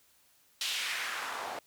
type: noise with band-pass filter sweep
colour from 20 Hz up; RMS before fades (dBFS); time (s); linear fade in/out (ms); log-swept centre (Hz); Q
white; -36; 0.61-1.59; 2; 3700 to 650; 1.6
effects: white hiss -66 dBFS RMS until 1.66 s

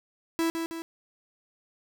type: tone with echo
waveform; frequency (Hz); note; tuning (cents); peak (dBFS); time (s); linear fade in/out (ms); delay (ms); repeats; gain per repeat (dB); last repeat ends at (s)
45% pulse; 329.6; E4; 0; -24; 0.39-0.5; 0; 160; 2; -5; 0.82
effects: none

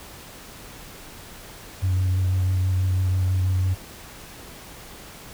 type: tone with vibrato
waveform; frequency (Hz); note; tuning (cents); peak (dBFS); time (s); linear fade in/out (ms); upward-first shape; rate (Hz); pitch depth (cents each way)
sine; 92.8; F#2; +6; -17; 1.82-3.75; 20; sine; 6.1; 20
effects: tanh soft clip ceiling -16 dBFS + pink hiss -42 dBFS RMS until 5.33 s

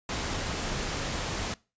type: noise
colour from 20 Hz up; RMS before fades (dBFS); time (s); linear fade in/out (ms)
pink; -32; 0.09-1.54; 2
effects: noise-tail reverb RT60 0.3 s tail -22 dB re dry + resampled to 16000 Hz

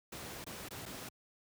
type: noise with dropouts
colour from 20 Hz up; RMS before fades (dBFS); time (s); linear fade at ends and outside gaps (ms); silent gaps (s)
pink; -45; 0.12-1.09; 5; 0.443-0.465 / 0.687-0.707 / 0.856-0.86
effects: high-pass 80 Hz 12 dB/octave

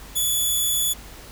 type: tone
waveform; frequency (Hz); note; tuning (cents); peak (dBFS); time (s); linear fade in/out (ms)
5% pulse; 3432; A7; -44; -12; 0.15-0.94; 20
effects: added 50 Hz sine -43 dBFS peak until 1.31 s + pink hiss -43 dBFS RMS until 1.31 s

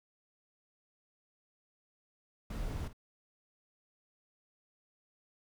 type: noise with echo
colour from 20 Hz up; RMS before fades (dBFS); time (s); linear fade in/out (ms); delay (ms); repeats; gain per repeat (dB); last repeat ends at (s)
brown; -38; 2.5-2.88; 5; 51; 1; -13; 2.931
effects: none

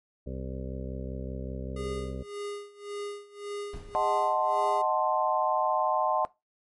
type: harmonic tone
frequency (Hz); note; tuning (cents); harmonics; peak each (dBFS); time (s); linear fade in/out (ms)
65.2; C2; -5; 1 / 2 / 3 / 4 / 6 / 7 / 8 / 9; -37 / -40 / -42 / -43 / -45 / -45 / -46 / -47; 0.26-2.23; 10
type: tone with tremolo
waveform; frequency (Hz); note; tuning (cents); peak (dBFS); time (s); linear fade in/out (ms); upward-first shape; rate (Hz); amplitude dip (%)
square; 408.7; G#4; -28; -34; 1.76-4.82; 5; sine; 1.8; 90
type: noise with exponential decay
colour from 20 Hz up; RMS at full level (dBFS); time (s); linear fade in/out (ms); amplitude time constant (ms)
brown; -38; 3.73-4.33; 2; 130
type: chord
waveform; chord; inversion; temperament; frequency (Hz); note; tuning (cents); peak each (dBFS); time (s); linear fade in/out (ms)
sine; D# diminished seventh; none; equal; 622.3 / 740 / 880 / 1046.5; D#5 / F#5 / A5 / C6; 0 / 0 / 0 / 0; -29; 3.95-6.25; 0
effects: noise-tail reverb RT60 0.2 s tail -19 dB re dry + MP3 48 kbps

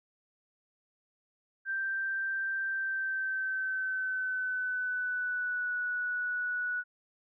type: tone with pitch glide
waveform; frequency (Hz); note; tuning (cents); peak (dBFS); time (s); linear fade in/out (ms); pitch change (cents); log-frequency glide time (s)
sine; 1569 to 1472.4; G6 to F#6; +1 to -9; -30; 1.65-6.84; 50; -110; 2.66-5.74
effects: none

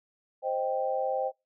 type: chord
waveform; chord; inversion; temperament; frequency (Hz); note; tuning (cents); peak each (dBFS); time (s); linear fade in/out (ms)
sine; C minor; none; equal; 523.3 / 622.3 / 784; C5 / Eb5 / G5; 0 / 0 / 0; -30 / -33 / -31; 0.42-1.32; 50
effects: noise-tail reverb RT60 0.2 s tail -21 dB re dry

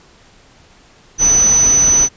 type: tone in noise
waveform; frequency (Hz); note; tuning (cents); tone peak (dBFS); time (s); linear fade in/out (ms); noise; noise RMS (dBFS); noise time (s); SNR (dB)
sine; 6000; F#8; +23; -8; 1.18-2.09; 50; pink; -23; 1.18-2.09; +12
effects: pink hiss -47 dBFS RMS until 2.16 s + resampled to 16000 Hz

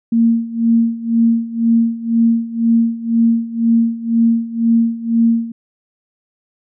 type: tone with tremolo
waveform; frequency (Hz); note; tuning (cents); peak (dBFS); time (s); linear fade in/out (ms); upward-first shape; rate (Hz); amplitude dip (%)
sine; 230.1; A#3; -22; -8; 0.12-5.52; 5; sine; 2; 85
effects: none

